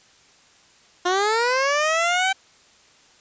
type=linear sweep; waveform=15% pulse; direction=up; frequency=350 to 777 Hz; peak=-12 dBFS; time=1.05-2.33 s; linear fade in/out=10 ms; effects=white hiss -54 dBFS RMS until 3.2 s + resampled to 16000 Hz